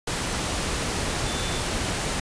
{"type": "tone in noise", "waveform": "sine", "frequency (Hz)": 3520, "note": "A7", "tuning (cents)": 0, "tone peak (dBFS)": -36, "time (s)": [1.26, 1.6], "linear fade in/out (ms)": 5, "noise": "pink", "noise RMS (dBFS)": -27, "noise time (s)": [0.07, 2.2], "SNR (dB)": -12, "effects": ["resampled to 22050 Hz"]}